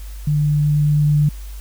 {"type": "tone with level ramp", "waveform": "sine", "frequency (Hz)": 148.5, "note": "D3", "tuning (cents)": 20, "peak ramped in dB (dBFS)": [-14, -11], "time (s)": [0.27, 1.29], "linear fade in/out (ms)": 5, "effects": ["added 50 Hz sine -29 dBFS peak until 1.6 s", "white hiss -45 dBFS RMS until 1.6 s"]}